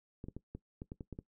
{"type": "clicks", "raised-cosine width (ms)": 3, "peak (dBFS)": -30, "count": 9, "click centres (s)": [0.241, 0.285, 0.366, 0.55, 0.819, 0.919, 1.008, 1.127, 1.189], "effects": ["noise-tail reverb RT60 0.1 s tail -18 dB re dry"]}